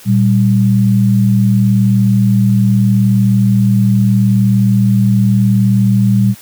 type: tone pair together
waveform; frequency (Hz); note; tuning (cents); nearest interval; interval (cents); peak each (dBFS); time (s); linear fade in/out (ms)
sine; 117.1 / 196.31; A#2 / G3; +8 / +3; major sixth; 895; -10; 0.05-6.35; 50
effects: white hiss -38 dBFS RMS until 6.41 s + high-pass 60 Hz 12 dB/octave